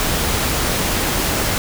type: noise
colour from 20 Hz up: pink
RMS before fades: -19 dBFS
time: 0-1.58 s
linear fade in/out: 0 ms
effects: none